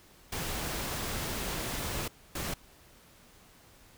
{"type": "noise bursts at uneven times", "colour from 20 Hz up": "pink", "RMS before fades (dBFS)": -35, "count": 2, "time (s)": [[0.32, 2.08], [2.35, 2.54]], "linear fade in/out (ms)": 5, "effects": ["pink hiss -58 dBFS RMS until 3.97 s"]}